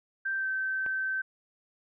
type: tone with pitch glide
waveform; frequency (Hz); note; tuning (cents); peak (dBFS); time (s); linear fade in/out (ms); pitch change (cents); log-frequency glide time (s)
sine; 1568 to 1545.5; G6 to G6; 0 to -25; -28; 0.25-1.22; 10; -25; 0.36-0.47
type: click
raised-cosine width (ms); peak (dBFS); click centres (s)
0.5; -27; 0.863
effects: none